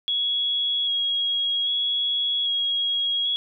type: tone with vibrato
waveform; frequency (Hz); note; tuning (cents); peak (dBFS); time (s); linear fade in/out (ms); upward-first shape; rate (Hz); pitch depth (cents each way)
sine; 3322; G#7; 0; -21; 0.08-3.36; 0; square; 0.63; 13
effects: none